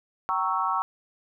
sine chord, G diminished seventh, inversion none, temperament equal with one note detuned, 769.2 / 932.3 / 1108.7 / 1318.5 Hz, G5 / Bb5 / Db6 / Fb6, -33 / 0 / 0 / 0 cents, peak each -31 / -29 / -27 / -29 dBFS, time 0.29-0.82 s, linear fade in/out 0 ms, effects none

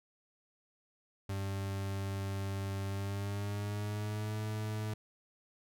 40% pulse tone with pitch glide, 98 to 107.49 Hz, G2 to A2, 0 to -40 cents, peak -34 dBFS, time 1.29-4.94 s, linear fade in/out 5 ms, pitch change +160 cents, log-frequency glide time 2.87-4.39 s, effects none

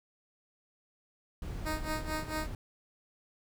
brown noise, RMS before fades -39 dBFS, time 1.42-2.55 s, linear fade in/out 2 ms
10% pulse tone with tremolo, 310.7 Hz, D#4, 2 cents flat, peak -24 dBFS, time 1.65-2.48 s, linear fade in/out 20 ms, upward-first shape sine, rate 4.5 Hz, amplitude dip 85%
effects none

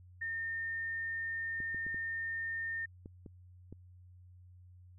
sine tone, 1820 Hz, A#6, 42 cents flat, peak -35 dBFS, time 0.21-2.86 s, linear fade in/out 10 ms
clicks, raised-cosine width 3 ms, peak -35 dBFS, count 7, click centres 1.603 / 1.746 / 1.866 / 1.945 / 3.059 / 3.262 / 3.726 s
effects added 90 Hz sine -54 dBFS peak until 4.98 s

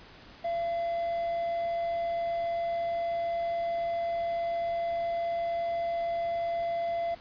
triangle tone, 680 Hz, F5, 46 cents flat, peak -26 dBFS, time 0.44-7.15 s, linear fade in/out 10 ms, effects pink hiss -51 dBFS RMS until 7.2 s + resampled to 11025 Hz

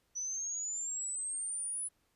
sine exponential sweep, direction up, 5920 to 10110 Hz, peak -35 dBFS, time 0.15-1.89 s, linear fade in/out 20 ms, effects pink hiss -75 dBFS RMS until 2.15 s + resampled to 32000 Hz

